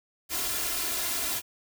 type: noise with comb filter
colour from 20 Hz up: white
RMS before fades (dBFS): -30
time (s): 0.29-1.42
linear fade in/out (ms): 50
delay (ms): 2.9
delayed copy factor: +0.75
effects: none